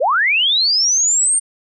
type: linear sweep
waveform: sine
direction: up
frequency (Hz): 440 to 8890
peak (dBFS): -12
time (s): 0-1.4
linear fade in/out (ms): 20
effects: none